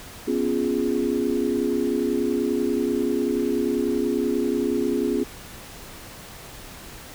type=chord; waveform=sine; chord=C# dominant seventh; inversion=third; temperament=equal; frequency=246.9 / 277.2 / 349.2 / 415.3 Hz; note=B3 / C#4 / E#4 / G#4; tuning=0 / 0 / 0 / 0 cents; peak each=-26 dBFS; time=0.27-5.24 s; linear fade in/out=10 ms; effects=pink hiss -41 dBFS RMS until 7.14 s